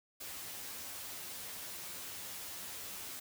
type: noise with comb filter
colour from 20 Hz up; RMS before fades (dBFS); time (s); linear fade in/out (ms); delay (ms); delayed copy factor
white; -45; 0.2-3.2; 10; 11; +0.7
effects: none